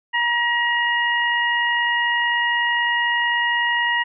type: harmonic tone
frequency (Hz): 951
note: A#5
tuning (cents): +34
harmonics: 1 / 2 / 3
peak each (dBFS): -23 / -19 / -26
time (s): 0.13-4.04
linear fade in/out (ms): 20
effects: none